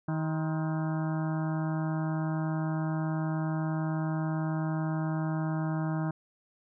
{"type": "harmonic tone with a mistuned harmonic", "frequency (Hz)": 158.3, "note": "D#3", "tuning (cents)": 30, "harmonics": [1, 2, 4, 5, 6, 7, 8, 9, 10], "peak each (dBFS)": [-29, -35, -41, -43, -45, -46, -47, -48, -49], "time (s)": [0.08, 6.11], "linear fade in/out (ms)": 5, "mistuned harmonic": 7, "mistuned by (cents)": -82, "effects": []}